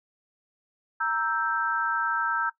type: chord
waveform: sine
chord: E diminished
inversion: second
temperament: equal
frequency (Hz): 932.3 / 1318.5 / 1568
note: Bb5 / E6 / G6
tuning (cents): 0 / 0 / 0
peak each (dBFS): -30 / -27 / -28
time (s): 1-2.5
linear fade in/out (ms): 10
effects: noise-tail reverb RT60 0.1 s tail -17 dB re dry